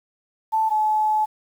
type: tone pair in turn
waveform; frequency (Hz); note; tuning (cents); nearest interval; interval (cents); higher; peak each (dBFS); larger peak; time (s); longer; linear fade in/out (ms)
sine; 880 / 858.9; A5 / A5; 0 / -42; unison; 42; first; -17 / -17; neither; 0.52-0.7 / 0.7-1.26; second; 20
effects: 8-bit